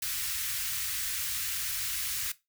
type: band-stop noise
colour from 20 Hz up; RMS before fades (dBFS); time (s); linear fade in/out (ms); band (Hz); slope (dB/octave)
white; -33; 0.02-2.32; 5; 120 to 1400; 24
effects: noise-tail reverb RT60 0.2 s tail -17 dB re dry